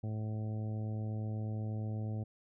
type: harmonic tone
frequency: 108.3 Hz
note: A2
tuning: 27 cents flat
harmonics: 1 / 2 / 3 / 4 / 5 / 6 / 7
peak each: -35 / -43 / -50 / -53 / -53 / -56 / -56 dBFS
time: 0.03-2.24 s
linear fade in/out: 10 ms
effects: none